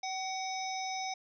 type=harmonic tone with a mistuned harmonic; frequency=751 Hz; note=F#5; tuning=26 cents sharp; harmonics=1 / 3 / 5 / 7 / 8; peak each=-36 / -42 / -46 / -43 / -45 dBFS; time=0.03-1.14 s; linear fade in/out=5 ms; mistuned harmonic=1; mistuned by=+20 cents; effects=none